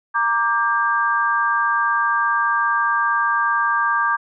sine chord, G minor, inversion first, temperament equal with one note detuned, 932.3 / 1174.7 / 1597.2 Hz, Bb5 / D6 / G6, 0 / 0 / +32 cents, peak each -23 / -19 / -20 dBFS, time 0.14-4.17 s, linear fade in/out 20 ms, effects none

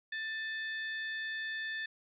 harmonic tone with a mistuned harmonic, 885 Hz, A5, 10 cents sharp, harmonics 2 / 3 / 4 / 5, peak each -36 / -51 / -46 / -55 dBFS, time 0.12-1.86 s, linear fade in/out 5 ms, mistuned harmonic 3, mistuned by -65 cents, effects none

